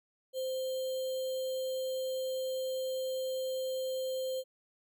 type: tone with sample-and-hold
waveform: sine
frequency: 520 Hz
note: C5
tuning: 11 cents flat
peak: -32 dBFS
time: 0.33-4.44 s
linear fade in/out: 50 ms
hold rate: 3675 Hz
effects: none